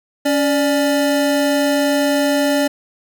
square tone pair together, 280.7 / 589 Hz, C#4 / D5, +22 / +5 cents, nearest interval octave + minor second, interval 1283 cents, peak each -17 / -18 dBFS, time 0.25-2.68 s, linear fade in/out 10 ms, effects none

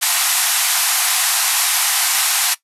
white band-pass noise, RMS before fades -17 dBFS, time 0.01-2.55 s, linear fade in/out 20 ms, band 690 to 13000 Hz, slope 96 dB/octave, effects noise-tail reverb RT60 0.1 s tail -17 dB re dry

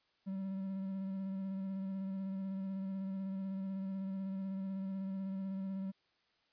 triangle tone with vibrato, 192.4 Hz, G3, 32 cents flat, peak -35 dBFS, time 0.26-5.92 s, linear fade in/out 20 ms, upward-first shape square, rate 16 Hz, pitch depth 17 cents each way, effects white hiss -75 dBFS RMS until 6.52 s + resampled to 11025 Hz

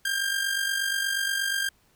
sawtooth tone with amplitude modulation, 1597 Hz, G6, 32 cents sharp, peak -19 dBFS, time 0.05-1.69 s, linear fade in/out 5 ms, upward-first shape sine, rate 48.4 Hz, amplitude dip 55%, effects pink hiss -64 dBFS RMS until 1.95 s

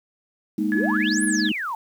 sine chord, Ab suspended second, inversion none, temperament just, 207.7 / 233.6 / 311.5 Hz, Ab3 / Bb3 / Eb4, 0 / +4 / +2 cents, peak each -24 / -27 / -23 dBFS, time 0.58-1.52 s, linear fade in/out 5 ms
sine tone with tremolo, 1701 Hz, G#6, 41 cents sharp, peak -22 dBFS, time 0.72-1.49 s, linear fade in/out 0 ms, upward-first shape sine, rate 18 Hz, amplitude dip 50%
sine exponential two-way sweep, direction up then down, 290 to 11250 to 856 Hz, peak -25 dBFS, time 0.75-1.75 s, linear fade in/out 2 ms, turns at 1.24 s
effects tanh soft clip ceiling -8 dBFS + 8-bit

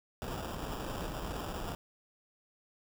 pink noise with sample-and-hold, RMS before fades -39 dBFS, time 0.22-1.75 s, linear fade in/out 0 ms, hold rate 2100 Hz, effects none

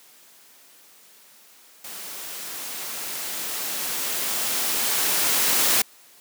white noise with level ramp, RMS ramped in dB -37 to -19 dBFS, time 1.84-5.82 s, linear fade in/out 5 ms, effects white hiss -52 dBFS RMS until 6.2 s + high-pass 200 Hz 12 dB/octave

